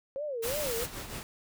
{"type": "tone with vibrato", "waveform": "sine", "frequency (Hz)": 523.3, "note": "C5", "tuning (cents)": 0, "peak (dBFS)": -32, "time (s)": [0.16, 0.84], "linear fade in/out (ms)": 0, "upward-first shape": "sine", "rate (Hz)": 2.9, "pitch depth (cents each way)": 250}
{"type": "noise", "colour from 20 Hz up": "white", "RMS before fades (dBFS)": -36, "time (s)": [0.42, 0.87], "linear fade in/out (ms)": 20}
{"type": "noise with tremolo", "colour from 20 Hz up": "pink", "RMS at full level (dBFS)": -38, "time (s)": [0.45, 1.23], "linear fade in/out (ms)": 0, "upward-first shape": "triangle", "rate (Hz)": 6, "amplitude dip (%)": 60}
{"effects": []}